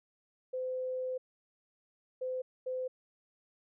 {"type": "tone bursts at uneven times", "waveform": "sine", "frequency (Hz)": 512, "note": "C5", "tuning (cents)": -38, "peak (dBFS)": -33, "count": 3, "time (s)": [[0.53, 1.18], [2.21, 2.42], [2.66, 2.88]], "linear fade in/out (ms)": 10, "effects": []}